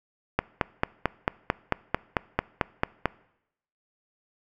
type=click train; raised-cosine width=0.5 ms; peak=-6 dBFS; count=13; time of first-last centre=0.39-3.057 s; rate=4.5 Hz; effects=noise-tail reverb RT60 0.8 s tail -22 dB re dry